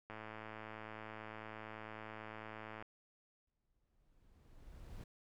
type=click train; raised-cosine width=0.5 ms; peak=-33 dBFS; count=298; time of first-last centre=0.1-2.825 s; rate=109 Hz
type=noise with exponential growth; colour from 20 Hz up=brown; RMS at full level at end=-47 dBFS; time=3.47-5.04 s; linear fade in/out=5 ms; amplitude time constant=340 ms
effects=none